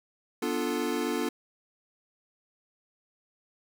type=chord; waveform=square; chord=B half-diminished seventh; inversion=none; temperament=equal with one note detuned; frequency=246.1 / 293.7 / 349.2 / 440 Hz; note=B3 / D4 / F4 / A4; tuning=-6 / 0 / 0 / 0 cents; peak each=-34 dBFS; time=0.42-1.29 s; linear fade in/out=5 ms; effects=none